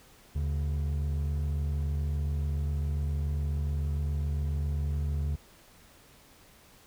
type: tone pair together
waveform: triangle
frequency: 75.65 / 142.8 Hz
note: D#2 / D3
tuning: -48 / -48 cents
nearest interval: major seventh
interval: 1100 cents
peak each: -26 / -33 dBFS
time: 0.35-5.36 s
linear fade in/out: 10 ms
effects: pink hiss -57 dBFS RMS until 6.86 s